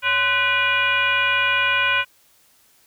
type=tone with frequency modulation; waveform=sine; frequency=1962 Hz; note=B6; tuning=12 cents flat; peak=-16 dBFS; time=0.02-2.05 s; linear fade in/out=50 ms; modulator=467 Hz; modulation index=2; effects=white hiss -57 dBFS RMS until 2.86 s